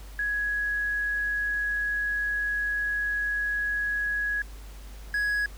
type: tone pair in turn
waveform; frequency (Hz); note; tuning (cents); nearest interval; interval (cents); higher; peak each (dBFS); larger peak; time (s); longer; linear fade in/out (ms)
sine / triangle; 1670 / 1670; G#6 / G#6; +9 / +9; unison; 0; neither; -25 / -22; second; 0.19-4.42 / 5.14-5.46; first; 2
effects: added 50 Hz sine -40 dBFS peak until 5.57 s + pink hiss -51 dBFS RMS until 5.57 s